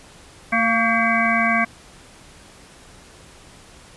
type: harmonic tone with a mistuned harmonic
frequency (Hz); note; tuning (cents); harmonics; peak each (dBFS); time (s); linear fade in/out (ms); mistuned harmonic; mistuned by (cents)
226.9; A#3; -47; 1 / 3 / 5 / 7 / 9 / 10; -23 / -23 / -23 / -23 / -23 / -23; 0.52-1.65; 10; 3; +30
effects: pink hiss -46 dBFS RMS until 3.96 s + resampled to 24000 Hz